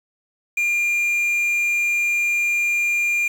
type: tone with quantisation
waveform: triangle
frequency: 2400 Hz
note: D7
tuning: 37 cents sharp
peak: -16 dBFS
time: 0.57-3.28 s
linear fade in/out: 5 ms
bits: 6
effects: none